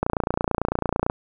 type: click train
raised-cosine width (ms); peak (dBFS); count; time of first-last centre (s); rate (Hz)
1; -7; 32; 0.03-1.099; 29
effects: none